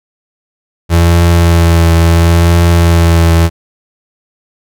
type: tone with vibrato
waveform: 35% pulse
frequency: 84.3 Hz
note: E2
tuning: 39 cents sharp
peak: -3 dBFS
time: 0.89-3.5 s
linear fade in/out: 50 ms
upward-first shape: triangle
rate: 0.72 Hz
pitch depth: 24 cents each way
effects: none